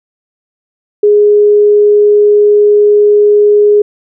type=tone; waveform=sine; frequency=415.3 Hz; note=G#4; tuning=in tune; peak=-3 dBFS; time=1.03-3.82 s; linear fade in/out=5 ms; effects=none